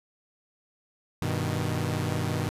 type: chord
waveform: sawtooth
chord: G augmented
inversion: none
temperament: equal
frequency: 98 / 123.47 / 155.56 Hz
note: G2 / B2 / D#3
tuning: 0 / 0 / 0 cents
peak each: -27 dBFS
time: 1.22-2.49 s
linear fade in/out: 0 ms
effects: resampled to 32000 Hz

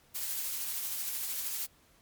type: noise with tremolo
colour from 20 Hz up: blue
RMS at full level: -34 dBFS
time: 0.14-1.67 s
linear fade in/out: 20 ms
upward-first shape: triangle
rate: 13 Hz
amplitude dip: 30%
effects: pink hiss -64 dBFS RMS until 2.01 s + MP3 96 kbps

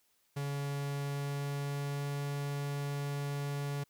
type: tone with pitch glide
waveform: 45% pulse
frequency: 141.5 to 142.48 Hz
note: C#3 to C#3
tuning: +36 to +48 cents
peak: -34 dBFS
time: 0.36-3.84 s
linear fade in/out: 10 ms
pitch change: +12 cents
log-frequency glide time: 1.03-2.21 s
effects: white hiss -73 dBFS RMS until 3.89 s

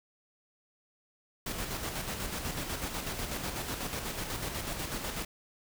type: noise with tremolo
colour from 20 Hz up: pink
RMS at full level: -35 dBFS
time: 1.46-5.25 s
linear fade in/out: 5 ms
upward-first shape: square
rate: 8.1 Hz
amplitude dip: 40%
effects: none

